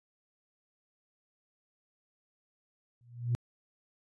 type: tone with exponential growth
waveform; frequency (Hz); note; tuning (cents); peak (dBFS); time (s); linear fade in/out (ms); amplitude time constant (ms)
sine; 120; B2; -49; -22; 3.01-3.35; 0; 73
effects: tanh soft clip ceiling -22 dBFS + resampled to 24000 Hz